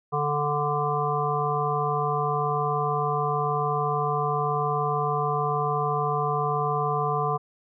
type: harmonic tone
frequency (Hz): 146.83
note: D3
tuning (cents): 0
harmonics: 1 / 3 / 5 / 7 / 8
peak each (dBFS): -29 / -29 / -29 / -29 / -29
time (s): 0.12-7.38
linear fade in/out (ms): 20
effects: none

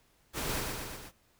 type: noise with echo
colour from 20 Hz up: pink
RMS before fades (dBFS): -35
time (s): 0.33-0.64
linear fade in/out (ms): 50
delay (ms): 120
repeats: 4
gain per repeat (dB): -3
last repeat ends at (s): 1.12
effects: pink hiss -68 dBFS RMS until 1.39 s

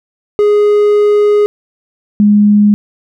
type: tone pair in turn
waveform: triangle / sine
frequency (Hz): 415.3 / 207.3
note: G#4 / G#3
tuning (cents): 0 / -3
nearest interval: octave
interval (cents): 1203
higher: first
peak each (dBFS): -4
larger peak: neither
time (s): 0.39-1.46 / 2.2-2.74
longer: first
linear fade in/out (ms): 0
effects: none

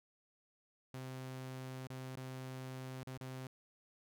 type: tone with dropouts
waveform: sawtooth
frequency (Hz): 130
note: C3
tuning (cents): -11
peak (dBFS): -40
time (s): 0.94-3.47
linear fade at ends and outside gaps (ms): 2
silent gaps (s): 1.872-1.901 / 2.158-2.172 / 3.033-3.071 / 3.175-3.21
effects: none

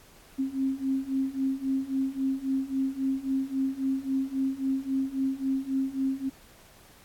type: beating tone pair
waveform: sine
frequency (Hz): 265.4 / 269.1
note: C4 / C4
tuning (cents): +25 / +49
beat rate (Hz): 3.7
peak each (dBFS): -30 / -28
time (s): 0.38-6.3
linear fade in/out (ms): 20
effects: pink hiss -55 dBFS RMS until 7.04 s + AAC 64 kbps

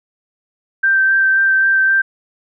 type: tone with vibrato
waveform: sine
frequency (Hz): 1564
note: G6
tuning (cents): -4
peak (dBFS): -10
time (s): 0.83-2.02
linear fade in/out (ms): 10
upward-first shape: sine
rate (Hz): 3.8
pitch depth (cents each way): 13
effects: none

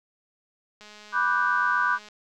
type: click train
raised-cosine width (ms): 0.2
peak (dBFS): -30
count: 269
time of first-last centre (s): 0.81-2.086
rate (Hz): 210
type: chord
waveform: sine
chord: G major seventh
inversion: first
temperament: equal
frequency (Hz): 987.8 / 1174.7 / 1480 / 1568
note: B5 / D6 / F#6 / G6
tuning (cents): 0 / 0 / 0 / 0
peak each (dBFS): -27 / -26 / -25 / -27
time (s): 1.12-1.99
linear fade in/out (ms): 50
effects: none

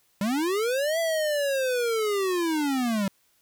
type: linear two-way sweep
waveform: square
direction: up then down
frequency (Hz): 189.9 to 670 to 189.9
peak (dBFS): -24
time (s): 0.21-3.08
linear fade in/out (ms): 2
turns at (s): 0.99
effects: white hiss -66 dBFS RMS until 3.41 s

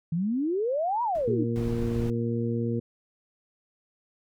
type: exponential two-way sweep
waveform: sine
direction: up then down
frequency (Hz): 156.7 to 987.8 to 282.3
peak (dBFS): -24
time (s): 0.12-1.44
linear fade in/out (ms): 5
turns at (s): 1.03
type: noise with exponential decay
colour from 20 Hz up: brown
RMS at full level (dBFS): -39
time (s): 1.15-1.53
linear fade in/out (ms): 1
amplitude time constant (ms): 82
type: harmonic tone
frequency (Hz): 117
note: A#2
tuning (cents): +7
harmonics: 1 / 2 / 3 / 4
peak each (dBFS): -29 / -29 / -34 / -33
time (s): 1.27-2.8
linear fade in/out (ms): 10
type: noise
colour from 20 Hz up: brown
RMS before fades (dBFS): -34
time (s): 1.56-2.1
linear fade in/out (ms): 0
effects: none

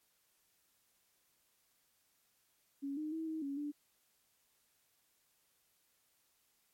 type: tone with pitch steps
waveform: sine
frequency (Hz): 278.6 / 306.9 / 322.1 / 317.1 / 278.9 / 292.8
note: C#4 / D#4 / E4 / D#4 / C#4 / D4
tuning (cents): +9 / -24 / -40 / +33 / +11 / -5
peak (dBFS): -37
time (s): 2.82-3.72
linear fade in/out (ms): 20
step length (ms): 150
effects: white hiss -75 dBFS RMS until 6.73 s + MP3 64 kbps

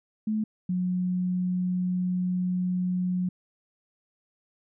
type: tone pair in turn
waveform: sine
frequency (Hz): 215.8 / 181.47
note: A3 / F#3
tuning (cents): -33 / -33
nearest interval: minor third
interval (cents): 300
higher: first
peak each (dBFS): -24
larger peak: neither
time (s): 0.27-0.44 / 0.69-3.29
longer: second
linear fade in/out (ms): 5
effects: none

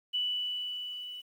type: tone with level ramp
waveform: sine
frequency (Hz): 2967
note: F#7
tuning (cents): +4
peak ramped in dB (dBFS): -27 to -40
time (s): 0.13-1.22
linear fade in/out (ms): 20
effects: 10-bit

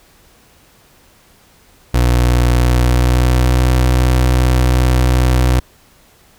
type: tone with pitch glide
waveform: 30% pulse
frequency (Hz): 60.8 to 62.58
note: B1 to B1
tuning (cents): -26 to +24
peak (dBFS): -7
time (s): 1.94-5.6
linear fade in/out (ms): 5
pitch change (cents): +50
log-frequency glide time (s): 2.53-3.65
effects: pink hiss -49 dBFS RMS until 6.38 s

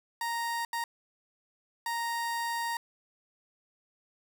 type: tone bursts at uneven times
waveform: 30% pulse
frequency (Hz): 932.3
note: A#5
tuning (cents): 0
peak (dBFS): -28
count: 3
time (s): 0.21-0.65 / 0.73-0.84 / 1.86-2.77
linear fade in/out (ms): 2
effects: none

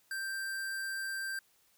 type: tone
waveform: square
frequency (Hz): 1573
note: G6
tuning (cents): +6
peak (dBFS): -36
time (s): 0.11-1.39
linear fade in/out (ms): 2
effects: white hiss -69 dBFS RMS until 1.77 s

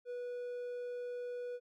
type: tone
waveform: triangle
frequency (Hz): 489.2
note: B4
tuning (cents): -16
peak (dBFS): -37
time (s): 0.05-1.6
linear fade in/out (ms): 50
effects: none

